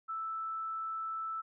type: tone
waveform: sine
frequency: 1318.5 Hz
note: E6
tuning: in tune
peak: -35 dBFS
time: 0.08-1.42 s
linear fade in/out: 20 ms
effects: none